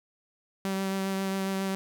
sawtooth tone with vibrato, 192.9 Hz, G3, 28 cents flat, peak -24 dBFS, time 0.65-1.75 s, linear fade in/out 0 ms, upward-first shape triangle, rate 7.4 Hz, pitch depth 15 cents each way, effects 11-bit

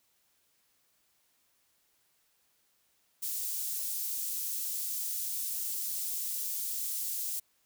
white high-pass noise, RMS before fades -35 dBFS, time 3.22-7.4 s, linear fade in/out 10 ms, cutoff 6800 Hz, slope 12 dB/octave, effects white hiss -72 dBFS RMS until 7.65 s

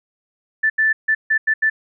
sine tone bursts at uneven times, 1760 Hz, A6, in tune, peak -13 dBFS, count 6, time 0.63-0.7 / 0.78-0.93 / 1.08-1.15 / 1.3-1.38 / 1.47-1.54 / 1.62-1.7 s, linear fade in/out 10 ms, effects none

